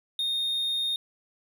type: tone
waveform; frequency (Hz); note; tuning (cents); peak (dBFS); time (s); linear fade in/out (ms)
triangle; 3686; A#7; -20; -24; 0.19-0.96; 2
effects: 10-bit